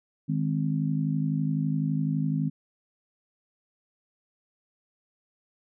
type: harmonic tone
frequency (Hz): 51.91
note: G#1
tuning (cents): 0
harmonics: 3 / 4 / 5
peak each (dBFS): -26 / -31 / -30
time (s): 0.28-2.5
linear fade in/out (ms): 20
effects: none